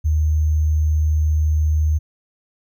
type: tone with sample-and-hold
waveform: sine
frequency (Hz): 77.2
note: D#2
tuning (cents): -13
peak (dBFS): -14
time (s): 0.04-1.99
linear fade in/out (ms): 20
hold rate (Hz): 6300
effects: none